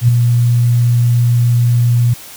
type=tone with ADSR envelope; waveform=sine; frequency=120 Hz; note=B2; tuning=49 cents flat; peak=-3 dBFS; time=0.01-2.14 s; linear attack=74 ms; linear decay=5 ms; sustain=-5 dB; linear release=9 ms; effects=white hiss -34 dBFS RMS until 2.36 s